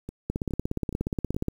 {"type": "two click trains", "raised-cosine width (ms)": 3, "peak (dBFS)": [-22, -14], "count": [4, 21], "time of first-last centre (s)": [[0.09, 1.345], [0.3, 1.483]], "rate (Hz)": [2.39, 16.9], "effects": ["8-bit"]}